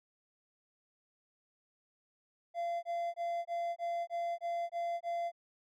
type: tone bursts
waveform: triangle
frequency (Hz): 686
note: F5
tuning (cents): -31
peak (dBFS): -31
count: 9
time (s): 2.54-5.318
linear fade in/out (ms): 50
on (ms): 290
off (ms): 21
effects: none